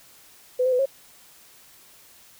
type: tone with pitch steps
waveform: sine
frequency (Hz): 503 / 516 / 499.4 / 543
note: B4 / C5 / B4 / C#5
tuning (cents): +32 / -24 / +19 / -36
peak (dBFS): -18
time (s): 0.59-0.858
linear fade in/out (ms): 10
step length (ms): 67
effects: white hiss -52 dBFS RMS until 2.39 s